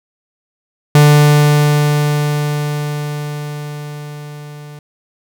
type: tone with level ramp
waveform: 45% pulse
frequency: 147.8 Hz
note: D3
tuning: 11 cents sharp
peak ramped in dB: -4 to -31 dBFS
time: 0.95-4.79 s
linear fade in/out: 2 ms
effects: none